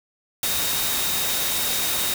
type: tone in noise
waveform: sine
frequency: 3729 Hz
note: A#7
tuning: in tune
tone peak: -30 dBFS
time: 0.43-2.14 s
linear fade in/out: 2 ms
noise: white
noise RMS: -24 dBFS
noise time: 0.43-2.14 s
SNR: -9 dB
effects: none